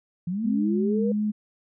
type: linear sweep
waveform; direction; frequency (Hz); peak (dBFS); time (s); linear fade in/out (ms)
sine; up; 165.8 to 493.9; -25; 0.27-1.12; 5
type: tone with vibrato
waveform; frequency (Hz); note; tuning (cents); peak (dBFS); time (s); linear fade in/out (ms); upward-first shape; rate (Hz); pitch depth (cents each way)
sine; 209; G#3; +11; -22; 0.44-1.32; 20; sine; 2.8; 26
effects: none